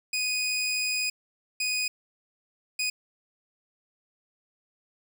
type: tone bursts at uneven times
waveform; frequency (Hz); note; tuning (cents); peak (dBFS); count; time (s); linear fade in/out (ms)
20% pulse; 2489; D#7; 0; -21; 3; 0.13-1.1 / 1.6-1.88 / 2.79-2.9; 5
effects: none